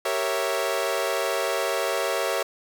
sawtooth chord, G diminished seventh, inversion none, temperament equal, 392 / 466.2 / 554.4 / 659.3 Hz, G4 / Bb4 / Db5 / Fb5, 0 / 0 / 0 / 0 cents, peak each -27 / -26 / -24 / -25 dBFS, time 0.05-2.43 s, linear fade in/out 5 ms, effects none

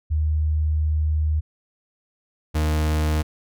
sine / 40% pulse tone pair in turn, 77 / 77 Hz, D#2 / D#2, -17 / -17 cents, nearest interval unison, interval 0 cents, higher neither, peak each -18 dBFS, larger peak neither, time 0.1-1.41 / 2.54-3.23 s, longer first, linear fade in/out 20 ms, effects none

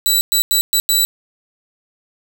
15% pulse tone bursts at uneven times, 3951 Hz, B7, in tune, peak -5 dBFS, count 5, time 0.06-0.21 / 0.32-0.42 / 0.51-0.61 / 0.73-0.8 / 0.89-1.05 s, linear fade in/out 0 ms, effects none

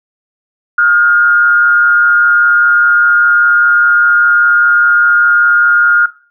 sine tone with frequency modulation, 1417 Hz, F6, 25 cents sharp, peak -6 dBFS, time 0.78-6.06 s, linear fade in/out 5 ms, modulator 139 Hz, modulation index 0.5, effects noise-tail reverb RT60 0.4 s tail -18 dB re dry

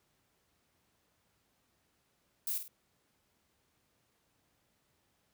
violet noise with echo, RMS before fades -35 dBFS, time 2.47-2.58 s, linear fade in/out 2 ms, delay 50 ms, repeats 2, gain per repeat -8 dB, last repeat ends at 2.68 s, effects pink hiss -75 dBFS RMS until 5.33 s + high-pass 60 Hz 12 dB/octave

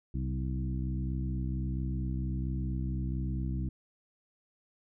harmonic tone with a mistuned harmonic, 64.4 Hz, C2, 27 cents flat, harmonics 1 / 2 / 3 / 4 / 5, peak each -33 / -35 / -39 / -43 / -44 dBFS, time 0.14-3.69 s, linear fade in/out 5 ms, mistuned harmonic 2, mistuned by +40 cents, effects none

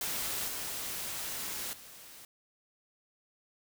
white noise with level steps, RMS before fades -35 / -38 / -51 dBFS, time 0.01-2.25 s, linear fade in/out 2 ms, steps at 0.48 / 1.73 s, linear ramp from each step 2 ms, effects none

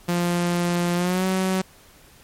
sawtooth tone with pitch glide, 174.3 to 187.89 Hz, F3 to F#3, -3 to +27 cents, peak -16 dBFS, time 0.08-1.62 s, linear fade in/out 10 ms, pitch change +130 cents, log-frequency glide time 0.95-1.25 s, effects pink hiss -51 dBFS RMS until 2.23 s + MP3 64 kbps

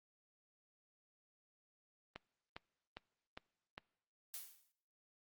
click train, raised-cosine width 0.3 ms, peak -30 dBFS, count 5, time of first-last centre 2.16-3.779 s, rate 2.47 Hz
blue noise with exponential decay, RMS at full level -44 dBFS, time 4.34-4.72 s, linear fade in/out 0 ms, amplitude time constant 82 ms
effects noise-tail reverb RT60 0.9 s tail -25 dB re dry + Opus 32 kbps

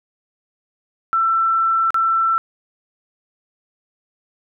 sine tone with dropouts, 1338 Hz, E6, 25 cents sharp, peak -14 dBFS, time 1.13-2.38 s, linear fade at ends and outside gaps 0 ms, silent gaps 1.905-1.944 s, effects none

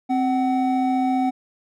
triangle tone pair together, 261.9 / 750.9 Hz, C4 / F#5, +2 / +25 cents, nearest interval octave + tritone, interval 1823 cents, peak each -18 / -20 dBFS, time 0.09-1.31 s, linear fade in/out 20 ms, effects none

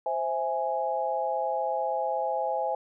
sine chord, C augmented, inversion none, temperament equal, 523.3 / 659.3 / 830.6 Hz, C5 / E5 / G#5, 0 / 0 / 0 cents, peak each -31 / -31 / -29 dBFS, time 0.06-2.75 s, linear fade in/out 2 ms, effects none

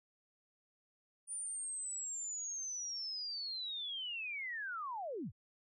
sine linear sweep, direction down, 9397 to 61.8 Hz, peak -39 dBFS, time 1.27-5.32 s, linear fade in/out 50 ms, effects none

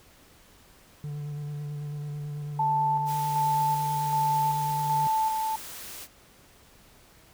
triangle tone with vibrato, 146.83 Hz, D3, in tune, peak -30 dBFS, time 1.04-5.07 s, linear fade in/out 0 ms, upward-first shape square, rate 9.1 Hz, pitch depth 16 cents each way
sine tone with tremolo, 880 Hz, A5, in tune, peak -22 dBFS, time 2.59-5.56 s, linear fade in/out 5 ms, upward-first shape square, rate 1.3 Hz, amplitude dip 35%
white noise, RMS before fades -41 dBFS, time 3.05-6.08 s, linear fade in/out 50 ms
effects pink hiss -56 dBFS RMS until 7.33 s

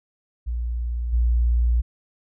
sine tone with level steps, 59.1 Hz, A#1, 24 cents sharp, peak -23 / -16 dBFS, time 0.46-1.82 s, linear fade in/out 20 ms, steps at 1.12 s, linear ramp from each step 20 ms, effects none

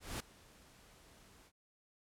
pink noise with ADSR envelope, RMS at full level -40 dBFS, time 0-1.52 s, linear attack 200 ms, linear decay 5 ms, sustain -22 dB, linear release 62 ms, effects low-pass 12000 Hz 12 dB/octave

